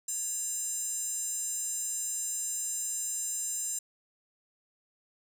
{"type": "tone with high-pass filter", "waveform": "square", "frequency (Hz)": 563, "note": "C#5", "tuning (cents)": 27, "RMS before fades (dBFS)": -34, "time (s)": [0.08, 3.79], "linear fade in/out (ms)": 5, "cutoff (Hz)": 7600, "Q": 8.2, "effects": []}